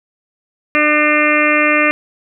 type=harmonic tone; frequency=300 Hz; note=D4; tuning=37 cents sharp; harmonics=1 / 2 / 4 / 5 / 6 / 7 / 8 / 9; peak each=-18 / -18 / -18 / -23 / -19 / -17 / -17 / -20 dBFS; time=0.75-1.91 s; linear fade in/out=0 ms; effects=none